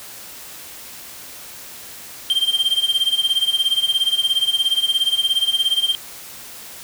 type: tone with tremolo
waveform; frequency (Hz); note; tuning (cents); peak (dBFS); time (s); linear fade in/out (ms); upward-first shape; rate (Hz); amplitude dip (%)
triangle; 3164; G7; +15; -11; 2.3-5.95; 0; sine; 17; 85
effects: white hiss -37 dBFS RMS until 6.83 s